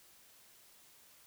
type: silence
effects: white hiss -62 dBFS RMS until 1.26 s